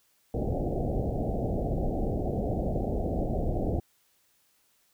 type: low-pass noise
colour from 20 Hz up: pink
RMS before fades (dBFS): -29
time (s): 0.34-3.8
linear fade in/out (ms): 2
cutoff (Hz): 760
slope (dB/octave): 96
effects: white hiss -68 dBFS RMS until 4.93 s